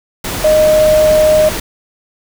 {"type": "tone in noise", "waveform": "sine", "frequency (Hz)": 617, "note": "D#5", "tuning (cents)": -15, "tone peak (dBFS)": -6, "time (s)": [0.44, 1.49], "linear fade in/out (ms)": 5, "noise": "pink", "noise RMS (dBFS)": -20, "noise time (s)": [0.24, 1.6], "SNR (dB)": 11, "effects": []}